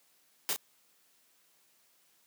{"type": "noise with echo", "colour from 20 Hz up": "white", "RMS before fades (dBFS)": -31, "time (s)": [0.49, 0.53], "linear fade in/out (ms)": 0, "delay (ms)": 32, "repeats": 1, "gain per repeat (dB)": -6, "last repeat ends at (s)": 0.562, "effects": ["white hiss -68 dBFS RMS until 2.26 s", "high-pass 150 Hz 12 dB/octave"]}